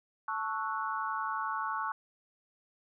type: chord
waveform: sine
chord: F# minor seventh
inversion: first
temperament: equal with one note detuned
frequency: 880 / 1108.7 / 1318.5 / 1469.8 Hz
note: A5 / C#6 / E6 / F#6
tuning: 0 / 0 / 0 / -12 cents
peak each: -37 / -35 / -39 / -39 dBFS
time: 0.28-1.92 s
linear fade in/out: 2 ms
effects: none